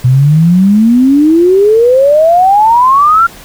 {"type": "exponential sweep", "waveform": "sine", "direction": "up", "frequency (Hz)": [122.5, 1396.9], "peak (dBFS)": -3, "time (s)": [0.04, 3.27], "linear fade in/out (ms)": 10, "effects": ["pink hiss -33 dBFS RMS until 3.44 s"]}